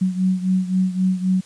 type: beating tone pair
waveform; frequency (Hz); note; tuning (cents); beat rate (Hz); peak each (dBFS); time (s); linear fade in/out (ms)
sine; 185 / 188.8; F#3 / F#3; 0 / +35; 3.8; -18 / -22; 0.01-1.41; 10
effects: white hiss -48 dBFS RMS until 1.45 s + resampled to 22050 Hz